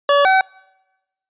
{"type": "tone pair in turn", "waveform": "25% pulse", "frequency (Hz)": [570, 760.9], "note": ["C#5", "F#5"], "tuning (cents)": [48, 48], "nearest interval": "perfect fourth", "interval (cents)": 500, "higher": "second", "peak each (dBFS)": -7, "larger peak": "neither", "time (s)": [[0.09, 0.25], [0.25, 0.41]], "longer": "neither", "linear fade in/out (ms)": 2, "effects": ["noise-tail reverb RT60 1.0 s tail -26 dB re dry", "resampled to 8000 Hz"]}